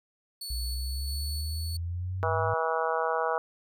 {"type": "tone with tremolo", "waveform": "sawtooth", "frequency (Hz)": 4435, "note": "C#8", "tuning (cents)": 0, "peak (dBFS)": -33, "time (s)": [0.41, 1.77], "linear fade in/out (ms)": 5, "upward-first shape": "square", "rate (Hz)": 1.5, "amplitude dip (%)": 25}
{"type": "exponential sweep", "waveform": "sine", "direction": "up", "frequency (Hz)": [58.27, 103.83], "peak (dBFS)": -30, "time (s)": [0.5, 2.54], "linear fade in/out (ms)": 5}
{"type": "harmonic tone", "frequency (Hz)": 162, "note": "E3", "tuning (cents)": -30, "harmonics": [3, 4, 5, 6, 7, 8, 9], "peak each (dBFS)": [-31, -32, -33, -34, -34, -35, -36], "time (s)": [2.23, 3.38], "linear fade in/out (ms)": 0}
{"effects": []}